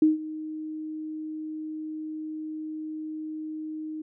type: tone with ADSR envelope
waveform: sine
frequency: 311.1 Hz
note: D#4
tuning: in tune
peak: -14 dBFS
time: 0.02-4.02 s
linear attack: 4 ms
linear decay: 150 ms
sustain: -18 dB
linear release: 7 ms
effects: none